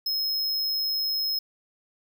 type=tone; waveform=square; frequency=5150 Hz; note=E8; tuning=41 cents flat; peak=-25 dBFS; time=0.06-1.39 s; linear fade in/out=5 ms; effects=none